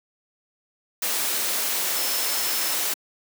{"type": "tone in noise", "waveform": "sine", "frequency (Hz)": 5274, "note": "E8", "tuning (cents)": 0, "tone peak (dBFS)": -32, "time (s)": [1.96, 2.74], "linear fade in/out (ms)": 5, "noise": "white", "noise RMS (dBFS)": -25, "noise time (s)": [1.02, 2.94], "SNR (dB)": -10, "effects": ["high-pass 300 Hz 12 dB/octave"]}